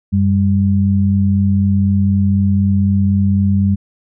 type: tone pair together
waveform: sine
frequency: 94.2 / 198.17 Hz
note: F#2 / G3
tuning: +32 / +19 cents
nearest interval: octave + minor second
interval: 1287 cents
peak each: -13 dBFS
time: 0.12-3.76 s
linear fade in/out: 20 ms
effects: none